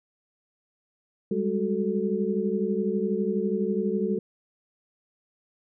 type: tone cluster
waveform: sine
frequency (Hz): 195.3 / 207.4 / 372.8 / 439.8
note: G3 / G#3 / F#4 / A4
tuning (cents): -6 / -2 / +13 / -1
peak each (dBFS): -29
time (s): 1.31-4.19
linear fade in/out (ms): 5
effects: none